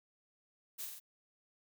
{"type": "noise with echo", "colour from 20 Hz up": "blue", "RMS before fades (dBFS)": -42, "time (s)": [0.78, 0.86], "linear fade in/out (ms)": 20, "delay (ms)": 47, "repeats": 3, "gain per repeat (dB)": -3, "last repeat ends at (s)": 1.001, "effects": []}